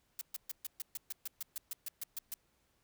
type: noise bursts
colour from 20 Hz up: blue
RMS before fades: -40 dBFS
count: 15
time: 0.19-2.34 s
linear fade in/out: 2 ms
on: 22 ms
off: 130 ms
effects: pink hiss -75 dBFS RMS until 2.83 s